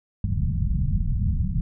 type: low-pass noise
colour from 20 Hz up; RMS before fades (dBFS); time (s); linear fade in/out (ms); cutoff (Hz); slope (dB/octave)
pink; -23; 0.24-1.61; 2; 190; 48
effects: none